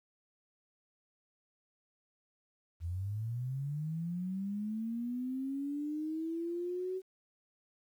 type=linear sweep; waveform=sine; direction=up; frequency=80.6 to 378.6 Hz; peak=-34 dBFS; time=2.8-7.02 s; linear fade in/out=50 ms; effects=11-bit